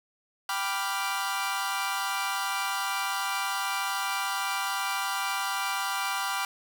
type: chord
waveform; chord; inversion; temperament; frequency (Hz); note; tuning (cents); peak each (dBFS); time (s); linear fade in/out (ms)
sawtooth; G dominant seventh; none; equal; 784 / 987.8 / 1174.7 / 1396.9; G5 / B5 / D6 / F6; 0 / 0 / 0 / 0; -30; 0.49-6.45; 2
effects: none